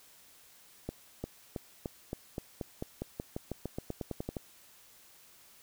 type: accelerating click train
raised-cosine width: 2 ms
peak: -22 dBFS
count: 20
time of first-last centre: 0.89-4.368 s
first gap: 350 ms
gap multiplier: 0.92
effects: white hiss -59 dBFS RMS until 5.62 s